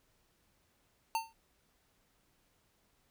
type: tone with exponential decay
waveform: square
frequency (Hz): 900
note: A5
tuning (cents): +39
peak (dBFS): -28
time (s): 1.15-1.33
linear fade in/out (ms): 1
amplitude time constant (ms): 39
effects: pink hiss -73 dBFS RMS until 3.1 s